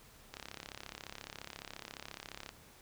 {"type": "click train", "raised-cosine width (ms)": 0.2, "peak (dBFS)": -26, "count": 75, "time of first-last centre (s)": [0.34, 2.491], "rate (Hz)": 34.4, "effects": ["pink hiss -59 dBFS RMS until 2.81 s"]}